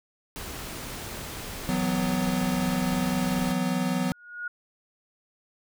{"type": "noise", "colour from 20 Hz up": "pink", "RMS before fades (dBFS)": -37, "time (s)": [0.36, 3.52], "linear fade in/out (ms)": 0}
{"type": "chord", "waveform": "square", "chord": "E suspended second", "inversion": "none", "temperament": "equal with one note detuned", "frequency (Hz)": [164.81, 185, 250], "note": ["E3", "F#3", "B3"], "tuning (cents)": [0, 0, 21], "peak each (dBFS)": [-33, -28, -29], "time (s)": [1.69, 4.12], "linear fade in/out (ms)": 0}
{"type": "tone with exponential growth", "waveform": "sine", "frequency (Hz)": 1443, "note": "F#6", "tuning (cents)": -44, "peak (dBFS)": -28, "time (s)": [3.97, 4.48], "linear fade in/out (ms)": 5, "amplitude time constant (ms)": 110}
{"effects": []}